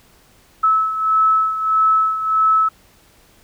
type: beating tone pair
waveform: sine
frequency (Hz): 1300 / 1301.6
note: E6 / E6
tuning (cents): -24 / -22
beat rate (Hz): 1.6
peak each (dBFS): -14 / -20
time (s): 0.63-2.69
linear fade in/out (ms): 10
effects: pink hiss -52 dBFS RMS until 3.43 s